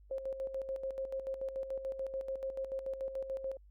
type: tone with tremolo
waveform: sine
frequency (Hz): 534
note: C5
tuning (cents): +35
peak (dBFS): -34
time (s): 0.11-3.57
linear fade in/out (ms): 2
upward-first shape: square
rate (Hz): 6.9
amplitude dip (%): 60
effects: added 50 Hz sine -56 dBFS peak until 3.7 s + Opus 48 kbps